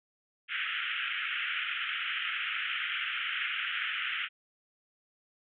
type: band-pass noise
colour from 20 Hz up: white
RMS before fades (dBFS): -34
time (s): 0.48-4.29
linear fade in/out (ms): 50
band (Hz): 1300 to 3200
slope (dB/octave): 96
effects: none